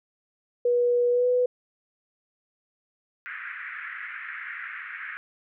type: tone with pitch glide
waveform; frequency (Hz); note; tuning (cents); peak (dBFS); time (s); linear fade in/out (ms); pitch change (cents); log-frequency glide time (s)
sine; 485.1 to 496.2; B4 to B4; -31 to +8; -19; 0.65-1.46; 5; +39; 1.1-1.27
type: band-pass noise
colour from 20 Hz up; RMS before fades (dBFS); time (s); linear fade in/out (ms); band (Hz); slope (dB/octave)
white; -37; 3.26-5.17; 0; 1400 to 2100; 48
effects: none